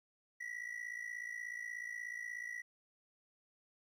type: ring-modulated tone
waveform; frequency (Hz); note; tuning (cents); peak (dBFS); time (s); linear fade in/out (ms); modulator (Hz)
triangle; 1944; B6; -28; -37; 0.4-2.62; 10; 28.3
effects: 13-bit